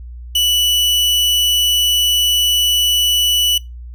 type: tone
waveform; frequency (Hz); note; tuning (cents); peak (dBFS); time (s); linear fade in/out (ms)
40% pulse; 2960; F#7; 0; -11; 0.35-3.58; 5
effects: noise-tail reverb RT60 0.2 s tail -21 dB re dry + added 60 Hz sine -29 dBFS peak until 3.94 s